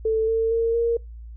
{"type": "tone with pitch steps", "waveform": "sine", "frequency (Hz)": [442.3, 450, 457.9, 465.9], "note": ["A4", "A4", "A#4", "A#4"], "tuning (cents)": [9, 39, -31, -1], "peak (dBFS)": -18, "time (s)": [0.05, 0.97], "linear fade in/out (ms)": 5, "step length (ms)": 230, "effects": ["noise-tail reverb RT60 0.2 s tail -25 dB re dry", "added 57 Hz sine -36 dBFS peak until 1.36 s"]}